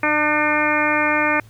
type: harmonic tone with a mistuned harmonic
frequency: 300.6 Hz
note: D4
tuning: 40 cents sharp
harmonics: 1 / 2 / 3 / 4 / 5 / 6 / 7 / 8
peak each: -24 / -24 / -24 / -24 / -24 / -24 / -24 / -24 dBFS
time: 0.03-1.4 s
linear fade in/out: 2 ms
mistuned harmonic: 7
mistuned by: +29 cents
effects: added 110 Hz sine -43 dBFS peak until 1.49 s + pink hiss -53 dBFS RMS until 1.49 s